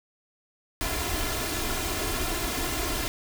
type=noise with comb filter; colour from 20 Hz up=pink; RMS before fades=-29 dBFS; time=0.81-3.08 s; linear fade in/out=0 ms; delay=2.9 ms; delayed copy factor=+0.65; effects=none